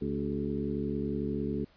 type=harmonic tone with a mistuned harmonic; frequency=71.1 Hz; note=C#2; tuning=45 cents sharp; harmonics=1 / 2 / 3 / 4 / 5 / 6; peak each=-41 / -38 / -34 / -36 / -38 / -38 dBFS; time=0.01-1.65 s; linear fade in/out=10 ms; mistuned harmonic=5; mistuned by=+75 cents; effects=pink hiss -63 dBFS RMS until 1.76 s + resampled to 11025 Hz